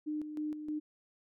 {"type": "tone with tremolo", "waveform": "sine", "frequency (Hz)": 303.3, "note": "D#4", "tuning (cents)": -44, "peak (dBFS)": -33, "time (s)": [0.06, 0.8], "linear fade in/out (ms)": 20, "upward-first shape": "square", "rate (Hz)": 3.2, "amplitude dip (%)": 55, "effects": []}